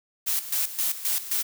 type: noise with tremolo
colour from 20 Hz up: blue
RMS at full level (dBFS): -25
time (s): 0.26-1.43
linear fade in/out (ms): 20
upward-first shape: square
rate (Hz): 3.8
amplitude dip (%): 75
effects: none